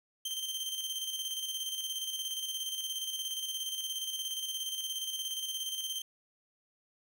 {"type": "tone with tremolo", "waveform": "sawtooth", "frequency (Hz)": 3136, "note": "G7", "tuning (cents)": 0, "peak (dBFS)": -30, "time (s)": [0.25, 6.02], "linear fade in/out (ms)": 5, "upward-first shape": "square", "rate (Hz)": 17, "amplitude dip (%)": 45, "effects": []}